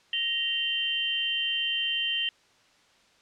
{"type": "tone cluster", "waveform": "sine", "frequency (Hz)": [1873, 2776, 3113], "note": ["A#6", "F7", "G7"], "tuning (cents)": [8, -11, -13], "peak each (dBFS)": [-36, -30, -27], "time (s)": [0.13, 2.29], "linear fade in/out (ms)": 2, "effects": ["white hiss -61 dBFS RMS until 3.21 s", "low-pass 5000 Hz 12 dB/octave"]}